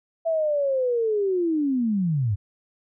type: linear sweep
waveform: sine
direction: down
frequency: 666 to 92.5 Hz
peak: -20 dBFS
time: 0.25-2.36 s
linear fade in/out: 20 ms
effects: none